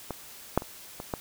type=clicks; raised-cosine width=1 ms; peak=-18 / -7 / -24 / -22 / -15 dBFS; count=5; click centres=0.107 / 0.576 / 0.621 / 1.001 / 1.138 s; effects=white hiss -47 dBFS RMS until 1.2 s